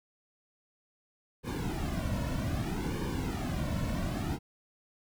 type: noise with flanger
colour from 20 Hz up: brown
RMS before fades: -33 dBFS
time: 1.43-4.39 s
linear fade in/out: 50 ms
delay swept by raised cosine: 1.5 to 2.5 ms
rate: 0.63 Hz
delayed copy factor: -0.9
effects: none